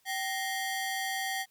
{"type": "ring-modulated tone", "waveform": "sawtooth", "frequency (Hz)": 1318.5, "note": "E6", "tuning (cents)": 0, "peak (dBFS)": -24, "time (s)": [0.05, 1.46], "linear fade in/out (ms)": 50, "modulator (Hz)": 549, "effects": ["white hiss -69 dBFS RMS until 1.5 s", "MP3 96 kbps"]}